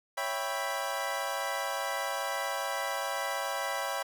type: chord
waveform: 25% pulse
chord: C# half-diminished seventh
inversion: none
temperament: equal with one note detuned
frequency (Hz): 554.4 / 659.3 / 788.1 / 987.8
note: C#5 / E5 / G5 / B5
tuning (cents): 0 / 0 / +9 / 0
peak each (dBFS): -33 / -34 / -33 / -33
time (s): 0.17-4.03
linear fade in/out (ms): 10
effects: none